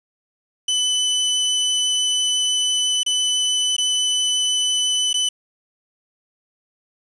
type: tone with dropouts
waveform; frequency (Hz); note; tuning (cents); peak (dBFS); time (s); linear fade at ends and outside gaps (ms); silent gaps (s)
sawtooth; 3002; F#7; +24; -14; 0.68-5.29; 5; 3.033-3.062 / 3.766-3.781 / 5.131-5.141
effects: resampled to 22050 Hz + 7-bit